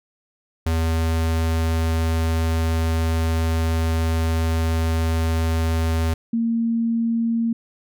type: tone pair in turn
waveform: square / sine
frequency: 81.5 / 230 Hz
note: E2 / A#3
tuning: -19 / -23 cents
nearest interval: octave + tritone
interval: 1796 cents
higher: second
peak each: -19 / -18 dBFS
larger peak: second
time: 0.66-6.14 / 6.33-7.53 s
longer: first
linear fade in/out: 5 ms
effects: none